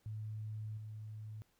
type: tone with level steps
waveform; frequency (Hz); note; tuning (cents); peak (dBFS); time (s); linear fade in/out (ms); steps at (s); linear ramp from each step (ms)
sine; 107.9; A2; -33; -40 / -44; 0.06-1.42; 0; 0.77; 10
effects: pink hiss -75 dBFS RMS until 1.59 s